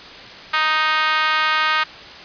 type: tone with high-pass filter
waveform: 5% pulse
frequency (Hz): 311.1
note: D#4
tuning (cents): 0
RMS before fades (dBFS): -18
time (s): 0.53-1.84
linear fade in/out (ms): 10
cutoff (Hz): 1200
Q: 2.5
effects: white hiss -37 dBFS RMS until 2.24 s + resampled to 11025 Hz